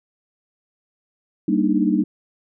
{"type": "chord", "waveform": "sine", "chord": "Eb major seventh", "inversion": "first", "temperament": "equal", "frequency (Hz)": [196, 233.1, 293.7, 311.1], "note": ["G3", "Bb3", "D4", "Eb4"], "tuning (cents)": [0, 0, 0, 0], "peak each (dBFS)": [-21, -22, -21, -21], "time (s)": [1.48, 2.04], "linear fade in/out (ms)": 5, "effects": []}